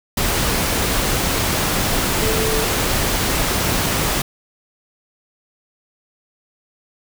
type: tone in noise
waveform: sine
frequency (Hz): 440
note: A4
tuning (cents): 0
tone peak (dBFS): -22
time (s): 2.22-2.64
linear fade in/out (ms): 5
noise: pink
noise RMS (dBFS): -19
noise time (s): 0.17-4.22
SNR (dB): -6
effects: none